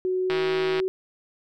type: tone with pitch glide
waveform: sine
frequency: 370 to 375.8 Hz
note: F#4 to F#4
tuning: 0 to +27 cents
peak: -22 dBFS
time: 0.05-0.88 s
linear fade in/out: 0 ms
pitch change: +27 cents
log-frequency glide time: 0.24-0.41 s
type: click train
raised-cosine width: 0.3 ms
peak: -14 dBFS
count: 81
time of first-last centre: 0.3-0.8 s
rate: 160 Hz
effects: none